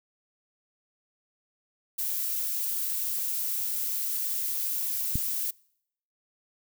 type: noise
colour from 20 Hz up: violet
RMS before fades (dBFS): -30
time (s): 1.98-5.51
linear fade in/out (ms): 10
type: click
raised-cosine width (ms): 5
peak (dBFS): -16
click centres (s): 5.156
effects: noise-tail reverb RT60 0.7 s tail -25 dB re dry